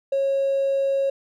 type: tone with hard clipping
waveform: triangle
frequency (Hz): 547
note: C#5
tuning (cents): -23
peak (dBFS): -19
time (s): 0.12-1.1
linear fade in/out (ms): 5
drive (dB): 3
effects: none